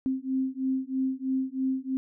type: beating tone pair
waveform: sine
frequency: 261.6 / 264.7 Hz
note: C4 / C4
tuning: 0 / +20 cents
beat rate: 3.1 Hz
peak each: -29 dBFS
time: 0.06-1.97 s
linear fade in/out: 0 ms
effects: none